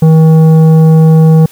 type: tone with tanh clipping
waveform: sine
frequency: 159.6 Hz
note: D#3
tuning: 44 cents sharp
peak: -3 dBFS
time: 0.02-1.46 s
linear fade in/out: 5 ms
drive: 10 dB
effects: white hiss -39 dBFS RMS until 1.51 s